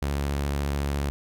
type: tone with vibrato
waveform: sawtooth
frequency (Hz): 70.8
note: C#2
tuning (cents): +37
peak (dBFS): -21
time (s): 0.02-1.1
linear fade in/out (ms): 0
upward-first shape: sine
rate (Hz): 14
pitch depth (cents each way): 26
effects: none